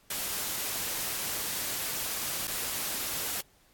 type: noise with dropouts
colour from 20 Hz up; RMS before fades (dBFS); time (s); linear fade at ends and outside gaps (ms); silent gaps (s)
white; -33; 0.1-3.41; 5; 2.473-2.477
effects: pink hiss -63 dBFS RMS until 3.73 s + AAC 64 kbps